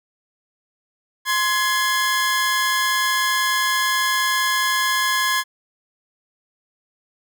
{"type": "tone pair together", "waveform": "sawtooth", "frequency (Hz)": [1046.5, 1684.4], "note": ["C6", "G#6"], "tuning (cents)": [0, 24], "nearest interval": "minor sixth", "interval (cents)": 824, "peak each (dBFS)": -17, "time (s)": [1.25, 5.44], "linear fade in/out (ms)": 50, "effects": []}